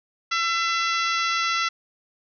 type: harmonic tone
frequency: 673 Hz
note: E5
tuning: 36 cents sharp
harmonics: 2 / 3 / 4 / 5 / 6 / 7 / 8 / 9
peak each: -24 / -28 / -30 / -32 / -34 / -35 / -36 / -37 dBFS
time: 0.31-1.69 s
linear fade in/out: 10 ms
effects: none